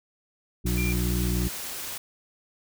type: harmonic tone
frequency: 60.3 Hz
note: B1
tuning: 41 cents flat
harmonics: 1 / 2 / 3 / 5 / 6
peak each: -26 / -30 / -29 / -35 / -36 dBFS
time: 0.64-1.49 s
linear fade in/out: 20 ms
type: noise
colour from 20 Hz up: white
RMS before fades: -35 dBFS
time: 0.66-1.98 s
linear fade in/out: 5 ms
type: tone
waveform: sine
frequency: 2378 Hz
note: D7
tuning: 21 cents sharp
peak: -31 dBFS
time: 0.77-0.93 s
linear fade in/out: 10 ms
effects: none